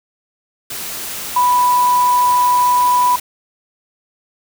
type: tone in noise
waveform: sine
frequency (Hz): 987.8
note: B5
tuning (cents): 0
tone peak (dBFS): -10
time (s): 1.36-3.16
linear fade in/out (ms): 5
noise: white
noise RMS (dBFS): -26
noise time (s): 0.7-3.2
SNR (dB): +13
effects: none